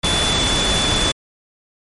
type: tone in noise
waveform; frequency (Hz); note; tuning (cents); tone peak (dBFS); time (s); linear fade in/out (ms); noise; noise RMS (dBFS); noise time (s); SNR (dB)
sine; 3468; A7; -26; -19; 0.03-1.12; 10; pink; -19; 0.03-1.12; -3
effects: MP3 48 kbps